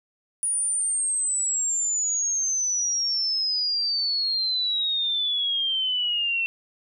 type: exponential sweep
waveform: sine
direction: down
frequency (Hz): 9690 to 2686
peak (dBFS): -22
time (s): 0.43-6.46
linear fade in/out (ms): 0
effects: none